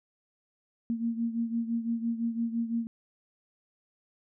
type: beating tone pair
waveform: sine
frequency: 230 / 235.9 Hz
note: A#3 / A#3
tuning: -23 / +21 cents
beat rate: 5.9 Hz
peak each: -29 / -34 dBFS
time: 0.9-2.87 s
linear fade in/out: 0 ms
effects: none